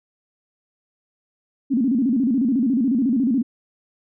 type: tone with vibrato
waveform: sine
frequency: 250.3 Hz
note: B3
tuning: 23 cents sharp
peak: -16 dBFS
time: 1.7-3.43 s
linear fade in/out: 20 ms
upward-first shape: square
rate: 14 Hz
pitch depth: 160 cents each way
effects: none